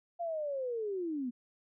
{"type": "linear sweep", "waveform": "sine", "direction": "down", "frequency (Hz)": [698.5, 233.8], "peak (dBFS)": -33, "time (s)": [0.19, 1.31], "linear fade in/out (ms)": 20, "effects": []}